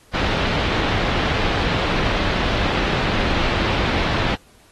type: low-pass noise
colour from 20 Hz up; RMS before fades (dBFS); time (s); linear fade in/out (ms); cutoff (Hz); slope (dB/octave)
pink; -21; 0.13-4.36; 20; 4000; 24
effects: pink hiss -53 dBFS RMS until 4.71 s + AAC 32 kbps